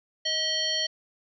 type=harmonic tone with a mistuned harmonic; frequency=628 Hz; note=D#5; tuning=16 cents sharp; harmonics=1 / 3 / 5 / 7 / 9; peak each=-36 / -34 / -29 / -28 / -36 dBFS; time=0.25-0.87 s; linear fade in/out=10 ms; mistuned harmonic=3; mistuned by=+36 cents; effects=none